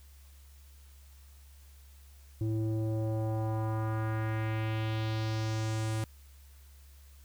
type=tone with low-pass filter sweep; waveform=square; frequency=110 Hz; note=A2; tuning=in tune; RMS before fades=-32 dBFS; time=2.41-6.04 s; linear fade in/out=0 ms; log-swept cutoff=300 to 9900 Hz; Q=1.9; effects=added 69 Hz sine -52 dBFS peak until 7.24 s + white hiss -63 dBFS RMS until 7.24 s